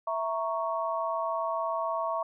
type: chord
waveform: sine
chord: A# diminished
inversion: second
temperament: equal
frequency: 659.3 / 932.3 / 1108.7 Hz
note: E5 / A#5 / C#6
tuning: 0 / 0 / 0 cents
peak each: -31 / -34 / -32 dBFS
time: 0.07-2.23 s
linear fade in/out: 5 ms
effects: none